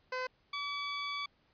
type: tone pair in turn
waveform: 15% pulse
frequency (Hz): 510 / 1144.9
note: C5 / D6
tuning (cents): -44 / -44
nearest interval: octave + major second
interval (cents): 1400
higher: second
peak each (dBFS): -28 / -29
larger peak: first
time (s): 0.12-0.27 / 0.53-1.26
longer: second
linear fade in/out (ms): 5
effects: pink hiss -71 dBFS RMS until 1.53 s + resampled to 11025 Hz